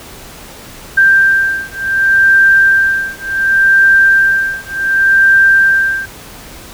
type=beating tone pair; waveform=sine; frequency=1577 / 1577.68 Hz; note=G6 / G6; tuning=+10 / +11 cents; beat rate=0.68 Hz; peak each=-10 dBFS; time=0.97-6.06 s; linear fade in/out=10 ms; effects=pink hiss -33 dBFS RMS until 6.73 s